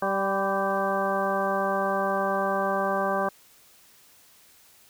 harmonic tone with a mistuned harmonic, 194.9 Hz, G3, 10 cents flat, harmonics 1 / 2 / 3 / 4 / 5 / 6 / 8, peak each -33 / -32 / -28 / -30 / -33 / -30 / -33 dBFS, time 0.02-3.29 s, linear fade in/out 5 ms, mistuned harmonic 5, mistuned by +41 cents, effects white hiss -56 dBFS RMS until 4.89 s

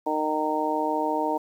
harmonic tone, 153.9 Hz, D#3, 19 cents flat, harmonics 2 / 3 / 4 / 5 / 6, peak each -29 / -31 / -30 / -31 / -27 dBFS, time 0.06-1.38 s, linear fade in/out 10 ms, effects 9-bit

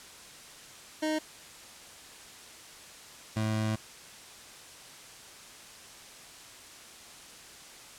25% pulse tone pair in turn, 310.3 / 108.98 Hz, D#4 / A2, -5 / -16 cents, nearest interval octave + tritone, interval 1811 cents, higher first, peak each -24 dBFS, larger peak neither, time 1.02-1.19 / 3.36-3.76 s, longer second, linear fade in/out 10 ms, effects white hiss -49 dBFS RMS until 7.98 s + low-pass 9000 Hz 12 dB/octave

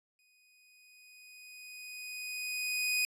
sawtooth tone with exponential growth, 2489 Hz, D#7, in tune, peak -24 dBFS, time 0.19-3.05 s, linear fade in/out 1 ms, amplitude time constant 620 ms, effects resampled to 32000 Hz

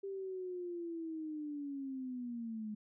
sine linear sweep, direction down, 395.6 to 209.4 Hz, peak -39 dBFS, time 0.03-2.75 s, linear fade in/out 10 ms, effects none

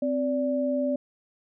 sine tone pair together, 260.2 / 581 Hz, C4 / D5, -9 / -19 cents, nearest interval octave + major second, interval 1390 cents, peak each -26 dBFS, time 0.02-0.96 s, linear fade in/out 5 ms, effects none

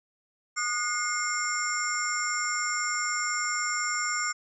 sine tone cluster, 1218 / 1454 / 2128 / 5470 / 7290 Hz, D#6 / F#6 / C7 / F8 / A#8, -37 / -31 / +29 / -37 / -40 cents, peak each -32 / -33 / -33 / -36 / -32 dBFS, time 0.56-4.33 s, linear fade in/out 20 ms, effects none

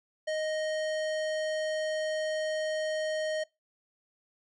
sine tone with hard clipping, 622.3 Hz, D#5, in tune, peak -31 dBFS, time 0.27-3.44 s, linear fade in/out 10 ms, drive 17 dB, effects noise-tail reverb RT60 0.2 s tail -22 dB re dry + resampled to 24000 Hz

